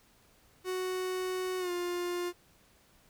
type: tone with pitch glide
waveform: 45% pulse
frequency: 370 to 352.9 Hz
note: F#4 to F4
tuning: 0 to +18 cents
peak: -32 dBFS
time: 0.64-2.33 s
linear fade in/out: 50 ms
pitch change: -82 cents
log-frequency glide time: 1.59-1.71 s
effects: pink hiss -64 dBFS RMS until 3.09 s